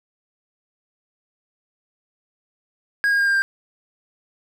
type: tone with pitch steps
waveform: triangle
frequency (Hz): 1639 / 1625.8 / 1612.7 / 1599.7 / 1586.8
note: G#6 / G#6 / G6 / G6 / G6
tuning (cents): -23 / -37 / +49 / +35 / +21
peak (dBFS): -14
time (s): 3.04-3.42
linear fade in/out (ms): 0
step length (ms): 76
effects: none